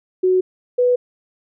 sine tone pair in turn, 370 / 493.9 Hz, F#4 / B4, 0 / 0 cents, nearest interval perfect fourth, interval 500 cents, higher second, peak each -12 dBFS, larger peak neither, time 0.23-0.41 / 0.78-0.96 s, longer neither, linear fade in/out 10 ms, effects none

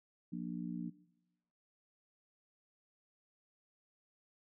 harmonic tone, 59.1 Hz, A#1, 24 cents sharp, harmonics 3 / 4 / 5, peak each -41 / -43 / -45 dBFS, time 0.32-0.9 s, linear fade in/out 10 ms, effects noise-tail reverb RT60 0.9 s tail -18 dB re dry

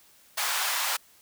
pink high-pass noise, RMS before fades -28 dBFS, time 0.37-0.97 s, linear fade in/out 10 ms, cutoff 820 Hz, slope 24 dB/octave, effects white hiss -58 dBFS RMS until 1.21 s

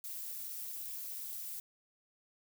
violet noise with amplitude modulation, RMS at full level -39 dBFS, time 0.04-1.6 s, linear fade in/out 2 ms, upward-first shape sine, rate 283 Hz, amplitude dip 85%, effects none

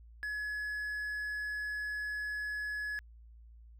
triangle tone, 1695 Hz, G#6, 35 cents sharp, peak -33 dBFS, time 0.23-2.99 s, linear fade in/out 0 ms, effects added 57 Hz sine -52 dBFS peak until 3.79 s

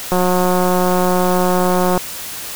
click train, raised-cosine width 1 ms, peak -3 dBFS, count 337, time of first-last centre 0.12-1.976 s, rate 181 Hz, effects white hiss -28 dBFS RMS until 2.55 s

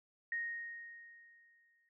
sine tone with exponential decay, 1864.7 Hz, A#6, in tune, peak -34 dBFS, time 0.32-1.89 s, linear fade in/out 2 ms, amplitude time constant 340 ms, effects none

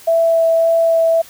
sine tone with vibrato, 660 Hz, E5, 2 cents sharp, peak -10 dBFS, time 0.07-1.22 s, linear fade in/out 10 ms, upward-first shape sine, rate 1.8 Hz, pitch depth 8 cents each way, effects white hiss -41 dBFS RMS until 1.29 s

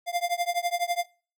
square tone with tremolo, 698.5 Hz, F5, in tune, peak -22 dBFS, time 0.06-1.06 s, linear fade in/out 50 ms, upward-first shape triangle, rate 12 Hz, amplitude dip 100%, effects noise-tail reverb RT60 0.4 s tail -23 dB re dry

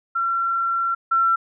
sine tone pair in turn, 1361 / 1351.6 Hz, F6 / E6, -45 / +43 cents, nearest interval unison, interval 12 cents, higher first, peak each -19 / -15 dBFS, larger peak second, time 0.15-0.95 / 1.11-1.36 s, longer first, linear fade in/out 10 ms, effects none

